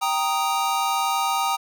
square chord, Eb major, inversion first, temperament equal, 784 / 932.3 / 1244.5 Hz, G5 / Bb5 / Eb6, 0 / 0 / 0 cents, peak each -26 dBFS, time 0.01-1.57 s, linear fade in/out 20 ms, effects none

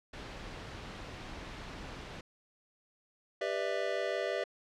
pink noise, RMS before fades -44 dBFS, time 0.13-2.21 s, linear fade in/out 5 ms
square chord, E minor seventh, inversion first, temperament just, 395.6 / 494.4 / 593.3 / 659.3 Hz, G4 / B4 / D5 / E5, +16 / +2 / +18 / 0 cents, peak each -39 / -39 / -37 / -38 dBFS, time 3.41-4.44 s, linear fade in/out 5 ms
effects low-pass 4000 Hz 12 dB/octave

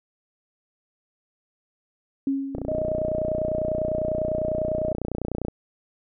sine tone with exponential decay, 273.6 Hz, C#4, 23 cents flat, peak -19 dBFS, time 2.27-3.1 s, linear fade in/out 2 ms, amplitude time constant 180 ms
click train, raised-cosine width 2 ms, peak -15 dBFS, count 89, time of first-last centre 2.55-5.483 s, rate 30 Hz
sine tone, 622.3 Hz, D#5, in tune, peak -24 dBFS, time 2.68-4.93 s, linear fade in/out 5 ms
effects none

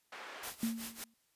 white band-pass noise, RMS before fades -48 dBFS, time 0.12-0.5 s, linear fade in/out 5 ms, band 470 to 2000 Hz, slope 12 dB/octave
white noise with tremolo, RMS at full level -42 dBFS, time 0.43-1.04 s, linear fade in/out 2 ms, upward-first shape sine, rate 5.4 Hz, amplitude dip 85%
sine tone with exponential decay, 227.6 Hz, A#3, 41 cents flat, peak -29 dBFS, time 0.63-1.14 s, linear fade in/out 2 ms, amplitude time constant 110 ms
effects white hiss -75 dBFS RMS until 1.35 s + resampled to 32000 Hz

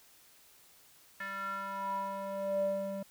square tone with band-pass filter sweep, 196 Hz, G3, in tune, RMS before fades -36 dBFS, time 1.2-3.03 s, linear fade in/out 5 ms, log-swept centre 1700 to 430 Hz, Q 6, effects white hiss -61 dBFS RMS until 3.1 s

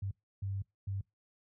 sine tone bursts at uneven times, 98 Hz, G2, in tune, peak -33 dBFS, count 3, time 0.02-0.11 / 0.42-0.62 / 0.87-1.01 s, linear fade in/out 5 ms, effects noise-tail reverb RT60 0.2 s tail -25 dB re dry + high-pass 60 Hz 12 dB/octave

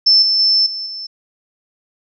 sine tone with level steps, 5300 Hz, E8, 9 cents sharp, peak -7 / -12 / -10 / -22 / -25 dBFS, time 0.06-1.07 s, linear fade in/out 10 ms, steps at 0.22 / 0.39 / 0.66 / 0.86 s, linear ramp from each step 5 ms, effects none

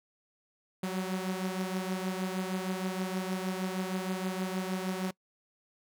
sawtooth beating tone pair, 185 / 191.4 Hz, F#3 / G3, 0 / -41 cents, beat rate 6.4 Hz, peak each -29 / -33 dBFS, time 0.83-5.11 s, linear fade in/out 5 ms, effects noise-tail reverb RT60 0.1 s tail -24 dB re dry

